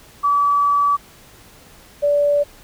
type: tone pair in turn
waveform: sine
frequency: 1148 / 579.8 Hz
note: D6 / D5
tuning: -40 / -22 cents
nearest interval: octave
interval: 1182 cents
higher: first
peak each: -13 dBFS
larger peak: neither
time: 0.23-0.97 / 2.02-2.44 s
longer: first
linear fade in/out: 20 ms
effects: pink hiss -46 dBFS RMS until 2.63 s